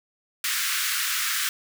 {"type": "high-pass noise", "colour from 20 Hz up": "pink", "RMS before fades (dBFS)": -26, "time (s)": [0.44, 1.49], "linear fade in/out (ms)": 2, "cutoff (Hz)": 1300, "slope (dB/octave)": 48, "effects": []}